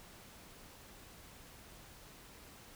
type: silence
effects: pink hiss -56 dBFS RMS until 2.75 s